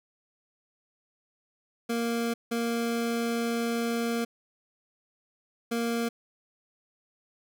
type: tone bursts at uneven times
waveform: 25% pulse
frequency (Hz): 233.1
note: A#3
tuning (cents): 0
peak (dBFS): -23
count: 3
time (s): 1.89-2.34 / 2.51-4.25 / 5.71-6.09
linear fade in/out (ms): 10
effects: none